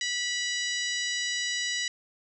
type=harmonic tone with a mistuned harmonic; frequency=980 Hz; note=B5; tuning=14 cents flat; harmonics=2 / 3 / 4 / 5 / 6 / 7 / 8; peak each=-32 / -35 / -34 / -38 / -37 / -40 / -42 dBFS; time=0.01-1.88 s; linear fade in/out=2 ms; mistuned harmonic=6; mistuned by=-26 cents; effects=none